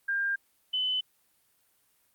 sine tone pair in turn, 1600 / 3020 Hz, G6 / F#7, +35 / +35 cents, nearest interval major seventh, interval 1100 cents, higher second, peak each -26 / -26 dBFS, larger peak neither, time 0.08-0.36 / 0.73-1.01 s, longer neither, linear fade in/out 10 ms, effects white hiss -69 dBFS RMS until 2.14 s + Opus 32 kbps

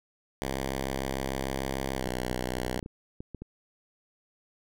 5% pulse tone with pitch glide, 66.7 to 62.59 Hz, C2 to B1, +34 to +24 cents, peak -19 dBFS, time 0.42-2.8 s, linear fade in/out 0 ms, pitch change -110 cents, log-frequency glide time 1.95-2.07 s
clicks, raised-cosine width 3 ms, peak -26 dBFS, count 10, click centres 2.068 / 2.313 / 2.582 / 2.667 / 2.765 / 2.828 / 2.861 / 3.205 / 3.347 / 3.42 s
effects none

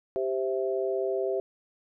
sine chord, C major, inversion second, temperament equal, 392 / 523.3 / 659.3 Hz, G4 / C5 / E5, 0 / 0 / 0 cents, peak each -28 / -32 / -32 dBFS, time 0.16-1.4 s, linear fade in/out 0 ms, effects none

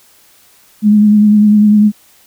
sine tone with vibrato, 209.8 Hz, G#3, 18 cents sharp, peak -4 dBFS, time 0.82-1.92 s, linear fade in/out 50 ms, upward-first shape triangle, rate 10 Hz, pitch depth 34 cents each way, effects white hiss -47 dBFS RMS until 2.26 s

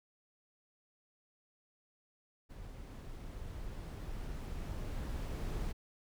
brown noise with level ramp, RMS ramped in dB -48 to -37 dBFS, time 2.49-5.73 s, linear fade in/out 20 ms, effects none

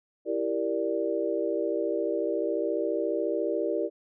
sine chord, E half-diminished seventh, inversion none, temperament equal with one note detuned, 331.7 / 392 / 466.2 / 587.3 Hz, E4 / G4 / Bb4 / D5, +11 / 0 / 0 / 0 cents, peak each -31 dBFS, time 0.25-3.9 s, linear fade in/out 50 ms, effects none

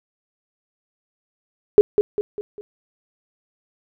sine tone with echo, 415.3 Hz, G#4, in tune, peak -4 dBFS, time 1.78-1.81 s, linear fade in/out 0 ms, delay 200 ms, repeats 4, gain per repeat -7 dB, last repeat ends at 2.61 s, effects none

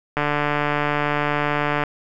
click train, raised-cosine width 0.5 ms, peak -6 dBFS, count 246, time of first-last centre 0.17-1.837 s, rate 147 Hz, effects none

